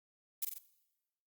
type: noise with echo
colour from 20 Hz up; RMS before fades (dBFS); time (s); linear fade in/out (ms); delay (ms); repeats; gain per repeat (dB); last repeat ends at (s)
violet; -34; 0.42-0.45; 5; 45; 3; -4; 0.585
effects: noise-tail reverb RT60 1.0 s tail -19 dB re dry + Opus 48 kbps